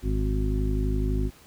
harmonic tone, 51.9 Hz, G#1, in tune, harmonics 1 / 2 / 3 / 4 / 5 / 7, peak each -24 / -31 / -34 / -38 / -32 / -34 dBFS, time 0.02-1.31 s, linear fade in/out 50 ms, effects pink hiss -53 dBFS RMS until 1.46 s

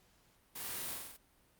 white noise with echo, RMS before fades -44 dBFS, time 0.55-0.94 s, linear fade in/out 10 ms, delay 46 ms, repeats 5, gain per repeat -2 dB, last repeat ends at 1.17 s, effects pink hiss -69 dBFS RMS until 1.59 s + Opus 48 kbps

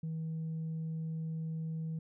sine tone, 160.6 Hz, E3, 45 cents flat, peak -33 dBFS, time 0.03-1.99 s, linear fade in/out 5 ms, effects tanh soft clip ceiling -33 dBFS

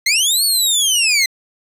20% pulse linear two-way sweep, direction up then down, 2024 to 4474 to 2024 Hz, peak -7 dBFS, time 0.06-1.26 s, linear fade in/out 5 ms, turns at 0.44 s, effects resampled to 32000 Hz

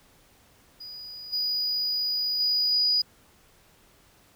triangle tone with level steps, 4922 Hz, D#8, 20 cents flat, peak -37 / -23 / -19 / -17 dBFS, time 0.8-3.02 s, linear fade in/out 10 ms, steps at 1.32 / 2.39 / 2.71 s, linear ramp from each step 20 ms, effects tanh soft clip ceiling -18 dBFS + pink hiss -59 dBFS RMS until 4.35 s

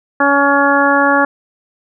harmonic tone, 281.3 Hz, C#4, 26 cents sharp, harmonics 1 / 2 / 3 / 4 / 5 / 6, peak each -16 / -16 / -16 / -16 / -16 / -16 dBFS, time 0.2-1.25 s, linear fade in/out 5 ms, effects none

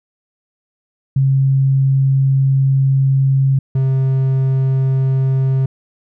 sine / triangle tone pair in turn, 135.2 / 133.03 Hz, C#3 / C3, -43 / +29 cents, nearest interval unison, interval 28 cents, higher first, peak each -10 dBFS, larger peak neither, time 1.16-3.59 / 3.75-5.66 s, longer first, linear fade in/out 5 ms, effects none

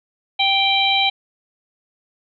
harmonic tone, 784 Hz, G5, in tune, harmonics 1 / 3 / 4 / 5, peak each -20 / -20 / -20 / -20 dBFS, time 0.39-1.1 s, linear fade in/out 10 ms, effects none

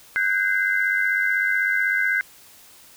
sine tone cluster, 1511 / 1607 / 2061 Hz, F#6 / G6 / C7, +36 / +43 / -27 cents, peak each -23 dBFS, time 0.16-2.21 s, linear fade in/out 0 ms, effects white hiss -49 dBFS RMS until 2.96 s

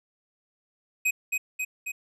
square tone with echo, 2518 Hz, D#7, 20 cents sharp, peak -22 dBFS, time 1.05-1.11 s, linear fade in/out 10 ms, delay 270 ms, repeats 3, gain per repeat -3 dB, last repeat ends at 1.92 s, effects resampled to 32000 Hz

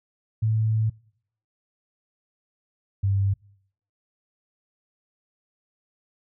sine tone pair in turn, 110 / 98.49 Hz, A2 / G2, 0 / +9 cents, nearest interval major second, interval 191 cents, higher first, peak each -19 dBFS, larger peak neither, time 0.42-0.9 / 3.03-3.34 s, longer first, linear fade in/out 10 ms, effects noise-tail reverb RT60 0.7 s tail -26 dB re dry

